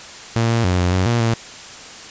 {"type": "tone with pitch steps", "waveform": "sawtooth", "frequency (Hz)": [115, 115.8, 90.9, 89.5, 92.8, 118.2, 114.6], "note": ["A#2", "A#2", "F#2", "F2", "F#2", "A#2", "A#2"], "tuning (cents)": [-23, -11, -30, 43, 6, 24, -29], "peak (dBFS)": -11, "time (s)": [0.36, 1.34], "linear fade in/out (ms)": 0, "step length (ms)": 140, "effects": ["white hiss -36 dBFS RMS until 2.1 s", "resampled to 16000 Hz"]}